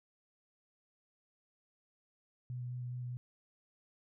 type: tone with vibrato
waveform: sine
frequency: 123.8 Hz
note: B2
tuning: 5 cents sharp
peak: -38 dBFS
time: 2.5-3.17 s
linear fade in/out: 0 ms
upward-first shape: square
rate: 4.8 Hz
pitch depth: 10 cents each way
effects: none